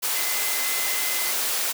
sine tone in noise, 2047 Hz, C7, 38 cents flat, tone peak -32 dBFS, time 0.14-1.32 s, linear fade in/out 20 ms, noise white, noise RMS -25 dBFS, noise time 0.02-1.73 s, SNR -10 dB, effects high-pass 400 Hz 12 dB/octave

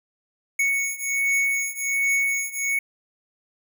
square beating tone pair, 2218 / 2219.3 Hz, C#7 / C#7, 0 / +1 cents, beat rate 1.3 Hz, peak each -24 / -26 dBFS, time 0.59-2.79 s, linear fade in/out 5 ms, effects none

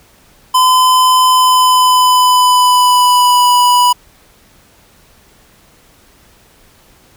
square tone with pitch glide, 1018 to 983.9 Hz, C6 to B5, -48 to -7 cents, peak -7 dBFS, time 0.54-3.93 s, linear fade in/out 10 ms, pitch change -59 cents, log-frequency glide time 1.31-3.53 s, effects pink hiss -47 dBFS RMS until 7.16 s

